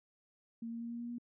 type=tone with pitch steps; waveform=sine; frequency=230 / 231.9 / 233.8 / 235.6 / 237.6 / 239.5 Hz; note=A#3 / A#3 / A#3 / A#3 / A#3 / A#3; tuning=-23 / -9 / +5 / +19 / +33 / +47 cents; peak=-39 dBFS; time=0.62-1.184 s; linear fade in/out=5 ms; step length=94 ms; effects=none